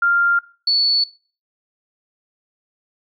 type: tone pair in turn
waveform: sine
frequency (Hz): 1395 / 4441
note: F6 / C#8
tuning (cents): -2 / +2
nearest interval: octave + minor sixth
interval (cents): 2004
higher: second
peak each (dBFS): -13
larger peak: neither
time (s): 0.02-0.39 / 0.67-1.04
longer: neither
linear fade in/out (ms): 5
effects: noise-tail reverb RT60 0.4 s tail -21 dB re dry